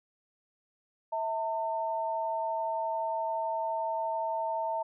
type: tone pair together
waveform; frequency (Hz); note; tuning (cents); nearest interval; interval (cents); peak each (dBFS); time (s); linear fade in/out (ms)
sine; 650 / 902.9; E5 / A5; -24 / +44; tritone; 568; -33 / -31; 1.12-4.83; 10
effects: none